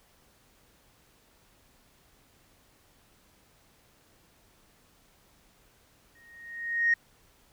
sine tone with exponential growth, 1864.7 Hz, A#6, in tune, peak -18 dBFS, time 6.15-6.94 s, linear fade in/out 5 ms, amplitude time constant 170 ms, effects tanh soft clip ceiling -14 dBFS + pink hiss -63 dBFS RMS until 7.52 s

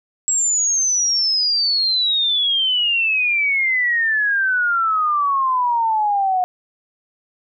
sine exponential sweep, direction down, 7700 to 723 Hz, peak -15 dBFS, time 0.28-6.44 s, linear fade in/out 0 ms, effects none

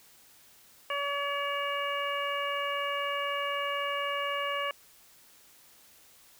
harmonic tone, 568 Hz, C#5, 42 cents sharp, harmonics 1 / 2 / 3 / 4 / 5, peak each -35 / -33 / -38 / -38 / -37 dBFS, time 0.9-4.71 s, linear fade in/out 2 ms, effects white hiss -58 dBFS RMS until 6.39 s

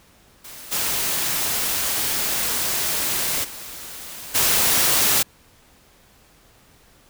white noise with level steps, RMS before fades -39 / -23 / -36 / -18 dBFS, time 0.44-5.23 s, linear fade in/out 10 ms, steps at 0.71 / 3.43 / 4.34 s, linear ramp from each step 20 ms, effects pink hiss -54 dBFS RMS until 7.09 s

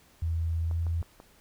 sine tone with pitch glide, 82.4 to 83.5 Hz, E2 to E2, 0 to +23 cents, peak -26 dBFS, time 0.22-1.02 s, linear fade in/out 5 ms, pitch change +23 cents, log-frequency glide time 0.67-0.78 s
clicks, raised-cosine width 1 ms, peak -32 dBFS, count 4, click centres 0.712 / 0.867 / 1.028 / 1.201 s
effects pink hiss -60 dBFS RMS until 1.4 s

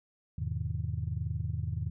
sine chord, E major seventh, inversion none, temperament equal with one note detuned, 82.41 / 103.83 / 125.34 / 155.56 Hz, E2 / G#2 / B2 / D#3, 0 / 0 / +26 / 0 cents, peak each -35 / -35 / -37 / -38 dBFS, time 0.38-1.9 s, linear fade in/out 5 ms, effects tanh soft clip ceiling -21 dBFS

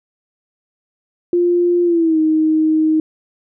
sine tone with pitch glide, 350 to 313.6 Hz, F4 to D#4, +4 to +14 cents, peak -11 dBFS, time 1.33-3 s, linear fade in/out 2 ms, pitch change -190 cents, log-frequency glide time 1.84-2.19 s, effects none

